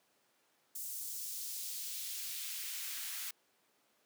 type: noise with high-pass filter sweep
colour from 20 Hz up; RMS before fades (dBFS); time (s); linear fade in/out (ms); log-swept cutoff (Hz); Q
white; -42; 0.75-3.31; 5; 7900 to 1500; 0.95
effects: pink hiss -73 dBFS RMS until 4.05 s + high-pass 300 Hz 12 dB/octave